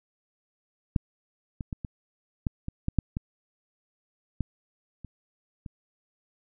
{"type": "clicks", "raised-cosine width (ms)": 5, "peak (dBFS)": [-10, -21, -20, -21, -14, -20, -14, -9, -17, -15, -28, -26], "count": 12, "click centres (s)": [0.962, 1.608, 1.728, 1.848, 2.468, 2.684, 2.884, 2.987, 3.169, 4.407, 5.047, 5.662], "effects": []}